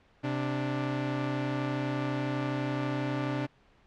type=tone pair together; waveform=sawtooth; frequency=130.81 / 293.7 Hz; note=C3 / D4; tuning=0 / 0 cents; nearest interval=octave + major second; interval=1400 cents; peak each=-28 dBFS; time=0.23-3.47 s; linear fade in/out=20 ms; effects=pink hiss -63 dBFS RMS until 3.86 s + low-pass 3000 Hz 12 dB/octave